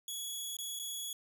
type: tone with dropouts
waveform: 15% pulse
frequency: 3366 Hz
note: G#7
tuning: 23 cents sharp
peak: -31 dBFS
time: 0.08-1.13 s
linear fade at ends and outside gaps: 2 ms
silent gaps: 0.568-0.587 / 0.791-0.796 s
effects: none